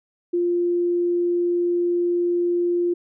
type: tone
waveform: sine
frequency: 349.2 Hz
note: F4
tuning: in tune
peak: -18 dBFS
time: 0.33-2.94 s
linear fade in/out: 10 ms
effects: none